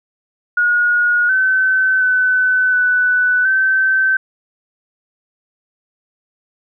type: tone with pitch steps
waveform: sine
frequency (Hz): 1444 / 1527 / 1509 / 1492 / 1543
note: F#6 / G6 / F#6 / F#6 / G6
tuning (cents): -43 / -46 / +34 / +14 / -28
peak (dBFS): -11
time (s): 0.57-4.17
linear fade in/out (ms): 5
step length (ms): 720
effects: none

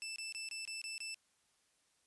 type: tone bursts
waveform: 20% pulse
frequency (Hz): 2648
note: E7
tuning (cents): +7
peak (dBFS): -37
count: 7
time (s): 0.02-1.144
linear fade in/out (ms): 0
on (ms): 140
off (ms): 24
effects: white hiss -75 dBFS RMS until 2.06 s + resampled to 24000 Hz

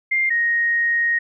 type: tone pair in turn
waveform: sine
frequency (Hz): 2106 / 1870.6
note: C7 / A#6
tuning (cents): +11 / +6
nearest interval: major second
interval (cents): 205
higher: first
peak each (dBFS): -16 / -16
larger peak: neither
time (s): 0.11-0.3 / 0.3-1.19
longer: second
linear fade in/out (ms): 10
effects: none

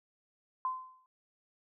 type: tone with exponential decay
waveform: sine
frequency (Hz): 1031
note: C6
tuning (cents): -26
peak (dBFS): -28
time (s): 0.65-1.06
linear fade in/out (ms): 1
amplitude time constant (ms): 88
effects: none

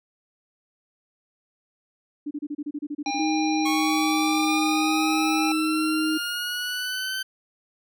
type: tone bursts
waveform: sine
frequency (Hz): 293.7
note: D4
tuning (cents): 0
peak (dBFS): -27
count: 12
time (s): 2.26-3.19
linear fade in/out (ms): 10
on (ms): 50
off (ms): 30
type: harmonic tone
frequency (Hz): 804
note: G5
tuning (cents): +44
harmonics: 1 / 3 / 5 / 7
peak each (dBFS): -27 / -32 / -34 / -35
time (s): 3.06-5.52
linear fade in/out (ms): 2
type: tone with pitch glide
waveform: sine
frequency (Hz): 310.5 to 312.8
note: D#4 to D#4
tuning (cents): -3 to +9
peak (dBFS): -22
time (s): 3.19-6.18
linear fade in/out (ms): 10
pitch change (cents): +12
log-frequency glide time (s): 4.83-4.92
type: linear sweep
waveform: 20% pulse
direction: up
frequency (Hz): 1096 to 1542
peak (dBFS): -22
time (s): 3.65-7.23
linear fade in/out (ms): 10
effects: none

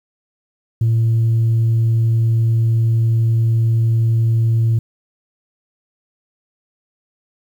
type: tone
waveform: sine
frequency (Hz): 113.9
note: A#2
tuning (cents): -40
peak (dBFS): -10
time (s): 0.81-4.79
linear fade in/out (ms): 5
effects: tanh soft clip ceiling -10 dBFS + 8-bit

